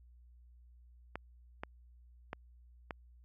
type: clicks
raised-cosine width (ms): 0.5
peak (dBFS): -24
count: 4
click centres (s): 1.156 / 1.635 / 2.331 / 2.908
effects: added 60 Hz sine -57 dBFS peak until 3.24 s